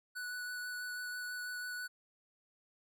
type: tone with vibrato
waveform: square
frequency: 1480 Hz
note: F#6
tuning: in tune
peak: -40 dBFS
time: 0.15-1.88 s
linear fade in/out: 20 ms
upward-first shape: sine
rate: 6.1 Hz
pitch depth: 10 cents each way
effects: none